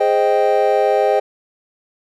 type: chord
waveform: triangle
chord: Ab major seventh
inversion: none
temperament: equal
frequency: 415.3 / 523.3 / 622.3 / 784 Hz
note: Ab4 / C5 / Eb5 / G5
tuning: 0 / 0 / 0 / 0 cents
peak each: -16 dBFS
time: 0-1.2 s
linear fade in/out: 10 ms
effects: none